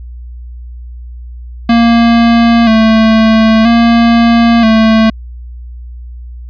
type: tone with vibrato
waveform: square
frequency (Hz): 227.2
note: A#3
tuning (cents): -44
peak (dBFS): -5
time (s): 1.69-5.1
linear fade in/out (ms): 5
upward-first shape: square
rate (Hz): 0.51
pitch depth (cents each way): 43
effects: added 60 Hz sine -24 dBFS peak until 6.49 s + resampled to 11025 Hz